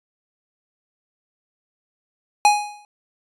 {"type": "tone with exponential decay", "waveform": "square", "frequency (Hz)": 830.6, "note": "G#5", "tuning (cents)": 0, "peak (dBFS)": -9, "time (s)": [2.45, 2.85], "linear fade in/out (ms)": 1, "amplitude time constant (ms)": 85, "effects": ["resampled to 24000 Hz"]}